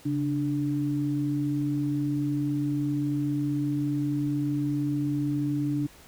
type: tone pair together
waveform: sine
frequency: 138.61 / 293.7 Hz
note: C#3 / D4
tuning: 0 / 0 cents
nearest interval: octave + minor second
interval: 1300 cents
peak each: -29 / -26 dBFS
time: 0.05-5.87 s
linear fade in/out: 10 ms
effects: pink hiss -52 dBFS RMS until 6.07 s